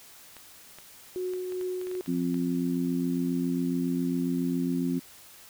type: clicks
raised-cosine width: 0.3 ms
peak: -30 dBFS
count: 11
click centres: 0.367 / 0.786 / 1.336 / 1.522 / 1.612 / 1.814 / 1.87 / 1.914 / 1.952 / 2.061 / 2.343 s
type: tone with tremolo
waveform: sine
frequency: 366.2 Hz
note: F#4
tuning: 18 cents flat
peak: -28 dBFS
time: 1.16-2.01 s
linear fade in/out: 0 ms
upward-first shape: triangle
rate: 2.5 Hz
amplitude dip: 35%
type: harmonic tone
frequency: 87.31 Hz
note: F2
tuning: in tune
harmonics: 2 / 3 / 4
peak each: -30 / -27 / -36 dBFS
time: 2.07-5 s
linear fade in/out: 20 ms
effects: white hiss -51 dBFS RMS until 5.49 s